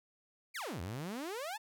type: exponential two-way sweep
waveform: sawtooth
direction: down then up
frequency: 2489 to 79.9 to 919 Hz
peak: -35 dBFS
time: 0.54-1.58 s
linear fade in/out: 20 ms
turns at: 0.81 s
effects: none